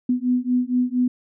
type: beating tone pair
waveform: sine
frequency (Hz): 246.9 / 251.2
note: B3 / B3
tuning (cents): 0 / +30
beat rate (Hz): 4.3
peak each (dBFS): -21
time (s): 0.09-1.08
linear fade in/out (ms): 5
effects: none